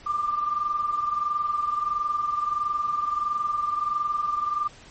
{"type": "tone pair together", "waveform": "sine", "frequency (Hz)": [1188, 1209.5], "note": ["D6", "D#6"], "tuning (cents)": [20, -49], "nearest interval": "unison", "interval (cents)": 31, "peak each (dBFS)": [-24, -30], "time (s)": [0.06, 4.68], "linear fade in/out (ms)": 10, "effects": ["pink hiss -49 dBFS RMS until 4.9 s", "MP3 32 kbps"]}